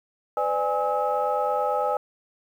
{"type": "tone cluster", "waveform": "sine", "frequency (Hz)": [505, 594, 825, 1287], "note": ["B4", "D5", "G#5", "E6"], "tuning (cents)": [39, 20, -12, -42], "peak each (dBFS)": [-27, -27, -25, -29], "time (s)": [0.37, 1.97], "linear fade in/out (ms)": 2, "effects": ["tanh soft clip ceiling -12 dBFS", "9-bit"]}